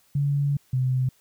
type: tone pair in turn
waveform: sine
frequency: 142.3 / 128.66 Hz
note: C#3 / C3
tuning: +46 / -29 cents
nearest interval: major second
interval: 175 cents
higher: first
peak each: -20 dBFS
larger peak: neither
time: 0.15-0.57 / 0.73-1.09 s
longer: first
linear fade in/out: 5 ms
effects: white hiss -62 dBFS RMS until 1.2 s